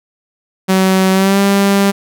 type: tone with pitch glide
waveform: sawtooth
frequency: 189.1 to 198.39 Hz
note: F#3 to G3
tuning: +38 to +21 cents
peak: -5 dBFS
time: 0.68-1.92 s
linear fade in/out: 20 ms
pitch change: +83 cents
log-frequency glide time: 1.12-1.39 s
effects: none